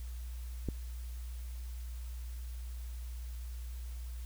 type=click; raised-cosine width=3 ms; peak=-22 dBFS; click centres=0.687 s; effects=added 60 Hz sine -39 dBFS peak until 4.25 s + white hiss -58 dBFS RMS until 4.25 s